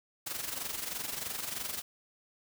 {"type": "noise with amplitude modulation", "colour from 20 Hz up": "white", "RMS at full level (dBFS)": -35, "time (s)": [0.26, 1.82], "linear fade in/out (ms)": 10, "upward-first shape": "sine", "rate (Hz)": 23.1, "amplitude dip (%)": 65, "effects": []}